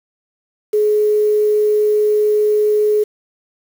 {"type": "tone with quantisation", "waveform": "sine", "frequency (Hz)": 422.4, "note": "G#4", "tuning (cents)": 29, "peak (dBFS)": -11, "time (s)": [0.73, 3.04], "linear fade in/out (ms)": 10, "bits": 6, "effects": []}